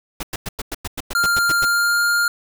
pink noise bursts, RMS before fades -26 dBFS, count 12, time 0.2-1.65 s, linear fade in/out 5 ms, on 31 ms, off 98 ms
square tone with pitch glide, 1396.9 to 1406.6 Hz, F6 to F6, 0 to +12 cents, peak -16 dBFS, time 1.15-2.28 s, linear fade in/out 2 ms, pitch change +12 cents, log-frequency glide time 1.56-2.03 s
effects none

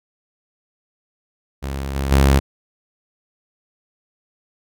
sawtooth tone with level steps, 68.3 Hz, C#2, 25 cents flat, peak -20 / -16 / -7 dBFS, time 1.62-2.4 s, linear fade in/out 20 ms, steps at 1.95 / 2.11 s, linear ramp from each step 5 ms, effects none

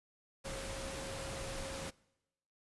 sine tone in noise, 541 Hz, C#5, 42 cents flat, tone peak -45 dBFS, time 0.44-1.91 s, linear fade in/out 20 ms, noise pink, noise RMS -43 dBFS, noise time 0.44-1.91 s, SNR -5 dB, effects noise-tail reverb RT60 0.9 s tail -23 dB re dry + resampled to 24000 Hz

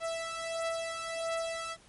sawtooth beating tone pair, 659.3 / 660.8 Hz, E5 / E5, 0 / +4 cents, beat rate 1.5 Hz, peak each -31 / -34 dBFS, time 0-1.77 s, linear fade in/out 50 ms, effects pink hiss -59 dBFS RMS until 1.88 s + MP3 48 kbps

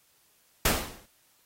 pink noise with exponential decay, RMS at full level -20 dBFS, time 0.65-1.06 s, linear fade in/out 5 ms, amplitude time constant 88 ms, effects white hiss -65 dBFS RMS until 1.45 s + AAC 48 kbps

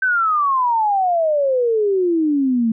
sine exponential sweep, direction down, 1555 to 220 Hz, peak -14 dBFS, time 0.02-2.72 s, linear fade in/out 5 ms, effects none

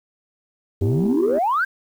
sine exponential sweep, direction up, 87.31 to 1632 Hz, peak -16 dBFS, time 0.81-1.65 s, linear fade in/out 10 ms
sine chord, E minor, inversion second, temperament just, 247.2 / 329.6 / 395.6 Hz, B3 / E4 / G4, +2 / 0 / +16 cents, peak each -25 / -27 / -22 dBFS, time 0.81-1.39 s, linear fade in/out 10 ms
effects tanh soft clip ceiling -12 dBFS + 8-bit

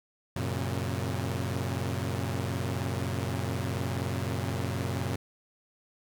sawtooth chord, F# major, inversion none, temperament equal with one note detuned, 92.5 / 116.54 / 135.66 Hz, F#2 / A#2 / C#3, 0 / 0 / -37 cents, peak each -29 / -30 / -31 dBFS, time 0.36-5.16 s, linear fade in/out 5 ms, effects 10-bit

